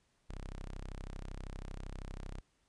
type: tone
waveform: sawtooth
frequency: 32.7 Hz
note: C1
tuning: in tune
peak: -38 dBFS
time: 0.29-2.41 s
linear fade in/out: 10 ms
effects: pink hiss -75 dBFS RMS until 2.68 s + resampled to 22050 Hz